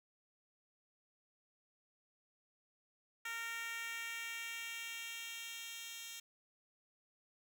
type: tone with high-pass filter sweep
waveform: 10% pulse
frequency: 460.9 Hz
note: A#4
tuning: 20 cents flat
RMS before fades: -45 dBFS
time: 3.25-6.2 s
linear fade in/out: 5 ms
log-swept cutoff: 1600 to 3900 Hz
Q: 1.6
effects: none